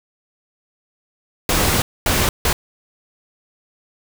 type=noise bursts at uneven times; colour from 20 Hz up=pink; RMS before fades=-17 dBFS; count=3; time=1.49-1.82 / 2.06-2.29 / 2.45-2.53 s; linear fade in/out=2 ms; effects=none